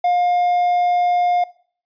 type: tone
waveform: triangle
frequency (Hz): 710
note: F5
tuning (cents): +28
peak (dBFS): -12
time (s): 0.04-1.44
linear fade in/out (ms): 5
effects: noise-tail reverb RT60 0.5 s tail -20 dB re dry + resampled to 11025 Hz